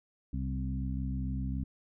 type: harmonic tone with a mistuned harmonic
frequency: 65.41 Hz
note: C2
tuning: in tune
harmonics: 1 / 2 / 3 / 4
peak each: -34 / -37 / -39 / -40 dBFS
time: 0.33-1.64 s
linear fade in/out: 5 ms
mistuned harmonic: 2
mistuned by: +21 cents
effects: none